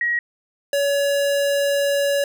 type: tone pair in turn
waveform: sine / square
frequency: 1900 / 564.9 Hz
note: A#6 / C#5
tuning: +33 / +33 cents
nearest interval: octave + major sixth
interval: 2100 cents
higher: first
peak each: -18 dBFS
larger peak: neither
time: 0.01-0.19 / 0.73-2.24 s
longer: second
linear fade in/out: 2 ms
effects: none